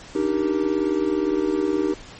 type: chord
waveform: triangle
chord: Eb major seventh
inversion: third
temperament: just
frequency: 291.7 / 311.1 / 388.9 / 466.7 Hz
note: D4 / Eb4 / G4 / Bb4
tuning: -12 / 0 / -14 / +2 cents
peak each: -26 / -21 / -21 / -27 dBFS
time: 0.15-1.94 s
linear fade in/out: 5 ms
effects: pink hiss -42 dBFS RMS until 2.19 s + MP3 32 kbps